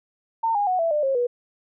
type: tone with pitch steps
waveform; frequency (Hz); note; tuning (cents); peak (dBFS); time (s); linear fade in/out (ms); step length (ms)
sine; 907 / 817.4 / 736.7 / 664 / 598.4 / 539.3 / 486; A#5 / G#5 / F#5 / E5 / D5 / C#5 / B4; -48 / -28 / -8 / +12 / +32 / -48 / -28; -19; 0.43-1.27; 10; 120
effects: none